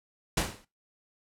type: noise with exponential decay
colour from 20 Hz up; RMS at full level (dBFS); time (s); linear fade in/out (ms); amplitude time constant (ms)
pink; -23; 0.37-0.65; 5; 59
effects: noise-tail reverb RT60 0.2 s tail -17 dB re dry + low-pass 11000 Hz 12 dB/octave